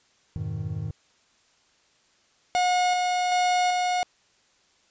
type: chord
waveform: triangle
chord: F half-diminished seventh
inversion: none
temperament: equal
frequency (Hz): 87.31 / 103.83 / 123.47 / 155.56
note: F2 / Ab2 / Cb3 / Eb3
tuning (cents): 0 / 0 / 0 / 0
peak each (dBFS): -35 / -30 / -35 / -31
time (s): 0.36-0.91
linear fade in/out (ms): 0
type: tone with tremolo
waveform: 45% pulse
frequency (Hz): 723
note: F#5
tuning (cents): -40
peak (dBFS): -20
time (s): 2.55-4.03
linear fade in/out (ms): 0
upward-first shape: square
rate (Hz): 1.3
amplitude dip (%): 25
effects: white hiss -63 dBFS RMS until 4.9 s + resampled to 16000 Hz